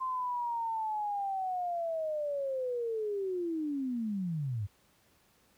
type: linear sweep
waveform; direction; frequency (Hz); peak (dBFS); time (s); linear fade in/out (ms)
sine; down; 1046.5 to 94.4; -31; 0-4.67; 20
effects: pink hiss -67 dBFS RMS until 5.57 s + high-pass 60 Hz 12 dB/octave